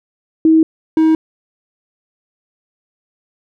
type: tone pair in turn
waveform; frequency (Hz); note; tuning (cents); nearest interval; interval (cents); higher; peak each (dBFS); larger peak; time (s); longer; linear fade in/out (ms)
sine / triangle; 320 / 318.2; D#4 / D#4; +49 / +39; unison; 10; first; -6 / -6; neither; 0.45-0.63 / 0.97-1.15; neither; 2
effects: none